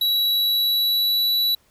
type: tone with pitch glide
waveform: square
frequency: 3909 to 3938 Hz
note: B7 to B7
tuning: -19 to -6 cents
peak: -18 dBFS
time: 0.01-1.55 s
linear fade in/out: 5 ms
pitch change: +13 cents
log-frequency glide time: 0.14-1.26 s
effects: pink hiss -60 dBFS RMS until 1.7 s

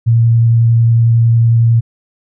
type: tone with vibrato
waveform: sine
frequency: 115.8 Hz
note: A#2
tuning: 11 cents flat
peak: -6 dBFS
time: 0.06-1.81 s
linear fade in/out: 20 ms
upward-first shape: sine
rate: 11 Hz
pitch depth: 10 cents each way
effects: none

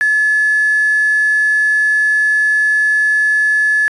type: tone with quantisation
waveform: sine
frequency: 1715 Hz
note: A6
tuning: 45 cents flat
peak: -10 dBFS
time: 0.01-3.88 s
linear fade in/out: 0 ms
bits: 5
effects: resampled to 24000 Hz

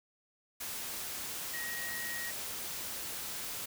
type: tone in noise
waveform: sine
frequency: 1890 Hz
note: A#6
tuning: 23 cents sharp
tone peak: -39 dBFS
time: 1.53-2.31 s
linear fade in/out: 10 ms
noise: white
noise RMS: -40 dBFS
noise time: 0.6-3.66 s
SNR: -2 dB
effects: none

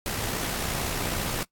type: noise with amplitude modulation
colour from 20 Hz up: pink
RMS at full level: -28 dBFS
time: 0.06-1.43 s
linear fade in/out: 0 ms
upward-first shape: sine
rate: 62.5 Hz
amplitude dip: 40%
effects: noise-tail reverb RT60 0.1 s tail -19 dB re dry + AAC 64 kbps

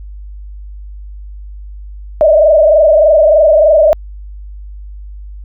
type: tone with frequency modulation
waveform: sine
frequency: 617 Hz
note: D#5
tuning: 15 cents flat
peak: -4 dBFS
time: 2.21-3.93 s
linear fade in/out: 0 ms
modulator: 23.3 Hz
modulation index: 1.6
effects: added 50 Hz sine -26 dBFS peak until 5.44 s

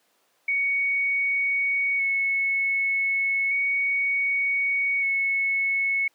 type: tone with vibrato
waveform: sine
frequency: 2217 Hz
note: C#7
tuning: in tune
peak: -21 dBFS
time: 0.48-6.08 s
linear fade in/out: 5 ms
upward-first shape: square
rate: 0.33 Hz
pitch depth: 13 cents each way
effects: pink hiss -66 dBFS RMS until 6.14 s + high-pass 400 Hz 12 dB/octave

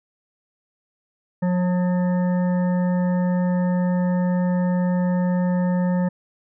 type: harmonic tone with a mistuned harmonic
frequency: 179.8 Hz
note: F#3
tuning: 49 cents flat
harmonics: 1 / 3 / 5 / 7 / 9 / 10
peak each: -18 / -28 / -33 / -44 / -46 / -41 dBFS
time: 1.42-6.09 s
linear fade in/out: 10 ms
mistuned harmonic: 9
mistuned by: +32 cents
effects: none

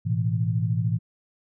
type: chord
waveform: sine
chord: A suspended second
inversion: none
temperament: equal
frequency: 110 / 123.47 / 164.81 Hz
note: A2 / B2 / E3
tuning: 0 / 0 / 0 cents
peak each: -24 / -27 / -27 dBFS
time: 0.05-0.99 s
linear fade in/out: 20 ms
effects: none

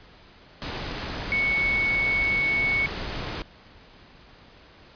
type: tone in noise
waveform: sine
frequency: 2217 Hz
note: C#7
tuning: in tune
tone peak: -21 dBFS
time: 1.32-2.86 s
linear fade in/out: 0 ms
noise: pink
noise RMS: -32 dBFS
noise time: 0.62-3.42 s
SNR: +8 dB
effects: pink hiss -51 dBFS RMS until 4.95 s + resampled to 11025 Hz

